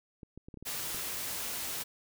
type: clicks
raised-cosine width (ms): 3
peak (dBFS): -33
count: 7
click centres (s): 0.232 / 0.376 / 0.485 / 0.542 / 0.573 / 0.626 / 0.946
type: noise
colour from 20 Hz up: white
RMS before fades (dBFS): -37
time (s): 0.65-1.84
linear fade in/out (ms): 20
effects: none